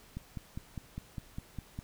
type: click train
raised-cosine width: 5 ms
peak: -26 dBFS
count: 9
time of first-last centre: 0.17-1.789 s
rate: 4.94 Hz
effects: pink hiss -58 dBFS RMS until 1.83 s